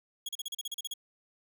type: tone bursts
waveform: sawtooth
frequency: 3322 Hz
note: G#7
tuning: in tune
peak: -31 dBFS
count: 11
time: 0.26-0.938 s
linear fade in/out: 5 ms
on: 28 ms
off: 37 ms
effects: none